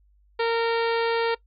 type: harmonic tone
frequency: 460.8 Hz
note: A#4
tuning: 20 cents flat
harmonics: 1 / 2 / 3 / 4 / 5 / 6 / 7 / 8 / 9 / 10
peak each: -22 / -28 / -32 / -34 / -36 / -38 / -39 / -40 / -41 / -42 dBFS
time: 0.39-1.35 s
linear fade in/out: 10 ms
effects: noise-tail reverb RT60 0.1 s tail -20 dB re dry + added 50 Hz sine -57 dBFS peak until 1.46 s